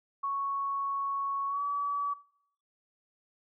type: tone with pitch glide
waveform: sine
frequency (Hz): 1108.7 to 1143.8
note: C#6 to D6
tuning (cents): 0 to -46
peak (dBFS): -29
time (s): 0.23-2.14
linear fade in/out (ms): 10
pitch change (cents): +54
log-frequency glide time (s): 1.48-1.62
effects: noise-tail reverb RT60 0.7 s tail -21 dB re dry